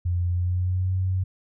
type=tone with pitch glide; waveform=sine; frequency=88 to 93.23 Hz; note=F2 to F#2; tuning=+14 to +14 cents; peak=-21 dBFS; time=0.05-1.24 s; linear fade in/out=10 ms; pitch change=+100 cents; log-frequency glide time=0.29-0.93 s; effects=none